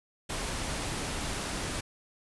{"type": "noise", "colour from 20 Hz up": "pink", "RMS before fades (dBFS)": -34, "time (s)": [0.29, 1.81], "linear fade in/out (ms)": 10, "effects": ["resampled to 24000 Hz"]}